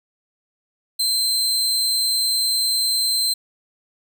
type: tone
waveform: sawtooth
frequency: 4110 Hz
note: C8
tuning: 32 cents flat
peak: -15 dBFS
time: 0.99-3.34 s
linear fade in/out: 10 ms
effects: none